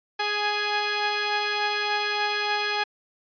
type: tone pair together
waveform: 10% pulse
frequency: 415.1 / 833.6 Hz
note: G#4 / G#5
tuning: -1 / +6 cents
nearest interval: octave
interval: 1207 cents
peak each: -19 / -17 dBFS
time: 0.19-2.84 s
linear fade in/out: 10 ms
effects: resampled to 11025 Hz